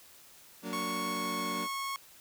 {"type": "chord", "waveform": "30% pulse", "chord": "Gb augmented", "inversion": "none", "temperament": "just", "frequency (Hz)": [185, 231.2, 289.1], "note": ["Gb3", "Bb3", "D4"], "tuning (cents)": [0, -14, -27], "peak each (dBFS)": -38, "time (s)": [0.62, 1.68], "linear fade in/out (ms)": 50}
{"type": "tone with pitch glide", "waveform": "sawtooth", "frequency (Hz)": [1107, 1096.2], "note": ["C#6", "C#6"], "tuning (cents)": [-3, -20], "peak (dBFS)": -30, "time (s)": [0.73, 1.96], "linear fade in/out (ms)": 0, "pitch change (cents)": -17, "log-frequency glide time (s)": [1.03, 1.71]}
{"effects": ["white hiss -56 dBFS RMS until 2.2 s"]}